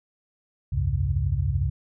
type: tone cluster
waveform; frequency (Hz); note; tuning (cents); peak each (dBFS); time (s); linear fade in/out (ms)
sine; 65.6 / 83.5 / 96.6 / 134.7; C2 / E2 / G2 / C#3; +5 / +23 / -25 / -49; -27; 0.72-1.7; 10
effects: none